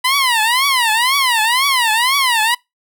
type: tone with vibrato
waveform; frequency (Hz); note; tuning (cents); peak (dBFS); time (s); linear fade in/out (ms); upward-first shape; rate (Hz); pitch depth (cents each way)
15% pulse; 987.8; B5; 0; -6; 0.04-2.55; 10; triangle; 2; 260
effects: noise-tail reverb RT60 0.2 s tail -25 dB re dry